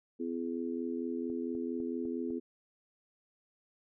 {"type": "harmonic tone", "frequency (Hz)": 84.4, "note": "E2", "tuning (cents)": 41, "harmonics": [3, 4, 5], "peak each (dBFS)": [-36, -38, -40], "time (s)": [0.19, 2.4], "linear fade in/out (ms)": 20}
{"type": "click train", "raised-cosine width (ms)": 2, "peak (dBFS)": -37, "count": 5, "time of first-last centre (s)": [1.3, 2.305], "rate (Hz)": 3.98}
{"effects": []}